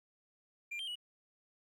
triangle tone with pitch steps, 2388 / 3163 / 2927 Hz, D7 / G7 / F#7, +28 / +15 / -19 cents, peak -37 dBFS, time 0.71-0.956 s, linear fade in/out 10 ms, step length 82 ms, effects 13-bit

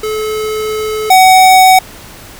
square tone pair in turn, 431.4 / 750.3 Hz, A4 / F#5, -34 / +24 cents, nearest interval minor seventh, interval 958 cents, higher second, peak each -15 / -3 dBFS, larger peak second, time 0.03-1.1 / 1.1-1.79 s, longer first, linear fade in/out 5 ms, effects pink hiss -33 dBFS RMS until 2.39 s

